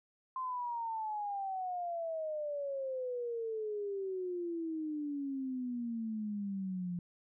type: exponential sweep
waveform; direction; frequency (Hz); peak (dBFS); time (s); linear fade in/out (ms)
sine; down; 1046.5 to 173.4; -35; 0.36-6.99; 2
effects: none